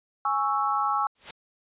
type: chord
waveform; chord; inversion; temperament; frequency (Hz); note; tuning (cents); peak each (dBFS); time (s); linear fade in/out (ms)
sine; C# minor; second; equal; 830.6 / 1108.7 / 1318.5; G#5 / C#6 / E6; 0 / 0 / 0; -27; 0.25-1.07; 2
type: noise with exponential growth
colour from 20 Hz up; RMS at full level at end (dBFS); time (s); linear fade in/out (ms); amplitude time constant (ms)
white; -31; 1.15-1.31; 5; 34
effects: resampled to 8000 Hz